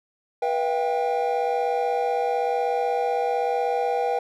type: tone cluster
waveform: triangle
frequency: 485.8 / 656 / 712 / 793 Hz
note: B4 / E5 / F5 / G5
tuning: -29 / -9 / +33 / +20 cents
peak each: -23 / -29 / -29 / -23 dBFS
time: 0.42-4.19 s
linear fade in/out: 5 ms
effects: none